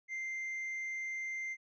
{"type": "tone", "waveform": "triangle", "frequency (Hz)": 2090, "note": "C7", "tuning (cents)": -2, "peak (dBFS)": -35, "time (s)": [0.08, 1.57], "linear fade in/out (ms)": 50, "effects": ["resampled to 16000 Hz"]}